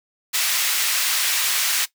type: high-pass noise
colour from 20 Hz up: pink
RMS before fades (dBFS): -21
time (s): 0.33-1.86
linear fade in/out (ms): 20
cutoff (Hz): 2100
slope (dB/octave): 12
effects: noise-tail reverb RT60 0.1 s tail -17 dB re dry